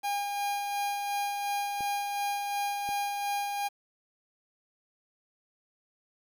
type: tone with tremolo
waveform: 45% pulse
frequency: 810 Hz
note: G#5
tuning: 43 cents flat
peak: -28 dBFS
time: 0.03-3.69 s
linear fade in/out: 20 ms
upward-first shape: sine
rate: 2.8 Hz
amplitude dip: 35%
type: clicks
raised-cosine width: 2 ms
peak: -31 dBFS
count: 2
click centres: 1.807 / 2.89 s
effects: 9-bit